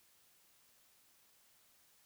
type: silence
effects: white hiss -69 dBFS RMS until 2.05 s